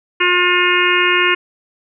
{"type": "harmonic tone with a mistuned harmonic", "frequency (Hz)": 357.4, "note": "F4", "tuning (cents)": 40, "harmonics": [1, 3, 4, 5, 6, 7, 8], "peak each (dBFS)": [-19, -19, -19, -19, -19, -19, -19], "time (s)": [0.2, 1.35], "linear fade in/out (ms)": 10, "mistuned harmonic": 8, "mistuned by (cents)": -17, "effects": []}